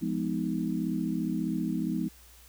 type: chord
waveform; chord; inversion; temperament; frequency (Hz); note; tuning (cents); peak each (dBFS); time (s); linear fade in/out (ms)
sine; F half-diminished seventh; none; just; 174.61 / 209.5 / 251.4 / 314.3; F3 / Ab3 / Cb4 / Eb4; 0 / +15 / +31 / +18; -33; 0.01-2.09; 20
effects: added 60 Hz sine -55 dBFS peak until 2.48 s + white hiss -56 dBFS RMS until 2.48 s